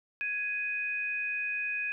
sine tone pair together, 1667 / 2498 Hz, G#6 / D#7, +6 / +6 cents, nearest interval perfect fifth, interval 700 cents, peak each -36 / -31 dBFS, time 0.21-1.92 s, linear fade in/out 0 ms, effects none

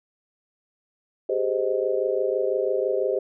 sine chord, Ab major seventh, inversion third, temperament just, 389.3 / 415.3 / 519.1 / 623 Hz, G4 / Ab4 / C5 / Eb5, -12 / 0 / -14 / +2 cents, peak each -26 / -28 / -25 / -29 dBFS, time 1.29-3.19 s, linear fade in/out 5 ms, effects none

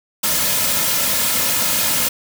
white noise with comb filter, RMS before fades -18 dBFS, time 0.23-2.09 s, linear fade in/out 10 ms, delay 2.6 ms, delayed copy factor -0.6, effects none

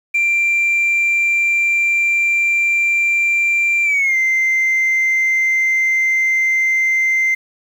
sine tone with pitch glide, 2364 to 2082 Hz, D7 to C7, +11 to -9 cents, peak -11 dBFS, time 0.14-7.35 s, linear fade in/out 10 ms, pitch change -220 cents, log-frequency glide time 3.84-4.16 s, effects tanh soft clip ceiling -10 dBFS + 7-bit

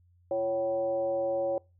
sine tone with frequency modulation, 554.4 Hz, C#5, in tune, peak -26 dBFS, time 0.31-1.58 s, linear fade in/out 2 ms, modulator 212 Hz, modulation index 0.59, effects noise-tail reverb RT60 0.3 s tail -25 dB re dry + added 88 Hz sine -60 dBFS peak until 1.79 s

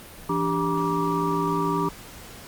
sine tone cluster, 168 / 291.4 / 394.8 / 953 / 1169 Hz, E3 / D4 / G4 / A#5 / D6, +33 / -13 / +12 / +38 / -8 cents, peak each -28 dBFS, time 0.29-1.89 s, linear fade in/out 5 ms, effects pink hiss -43 dBFS RMS until 2.47 s + Opus 32 kbps

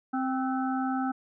harmonic tone with a mistuned harmonic, 261.6 Hz, C4, in tune, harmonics 1 / 3 / 5 / 6, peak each -28 / -32 / -36 / -41 dBFS, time 0.13-1.12 s, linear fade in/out 10 ms, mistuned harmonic 6, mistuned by -66 cents, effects none

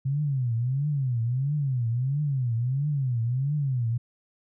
sine tone with vibrato, 130.81 Hz, C3, in tune, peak -23 dBFS, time 0.05-3.98 s, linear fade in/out 10 ms, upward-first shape triangle, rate 1.5 Hz, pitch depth 260 cents each way, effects none

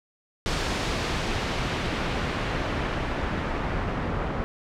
pink noise with low-pass filter sweep, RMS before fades -28 dBFS, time 0.46-4.44 s, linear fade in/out 0 ms, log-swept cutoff 5600 to 1400 Hz, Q 0.76, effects none

